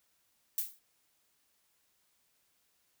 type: noise with exponential decay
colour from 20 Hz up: violet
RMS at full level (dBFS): -29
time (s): 0.58-0.79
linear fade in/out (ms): 2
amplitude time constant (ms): 45
effects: white hiss -74 dBFS RMS until 3 s